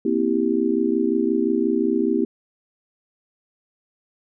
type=chord; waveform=sine; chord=C dominant seventh; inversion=third; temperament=just; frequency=235.5 / 261.6 / 327 / 392.4 Hz; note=Bb3 / C4 / E4 / G4; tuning=+18 / 0 / -14 / +2 cents; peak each=-24 / -24 / -22 / -23 dBFS; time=0.05-2.25 s; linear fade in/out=5 ms; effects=none